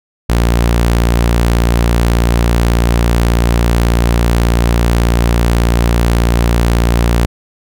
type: tone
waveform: sawtooth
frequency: 58.27 Hz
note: A#1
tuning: in tune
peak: -5 dBFS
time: 0.29-7.26 s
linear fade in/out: 10 ms
effects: none